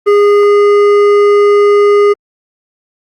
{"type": "tone with hard clipping", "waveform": "sine", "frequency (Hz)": 410, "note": "G#4", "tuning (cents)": -22, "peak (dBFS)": -6, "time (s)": [0.06, 2.14], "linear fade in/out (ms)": 20, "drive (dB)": 9, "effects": ["Opus 24 kbps"]}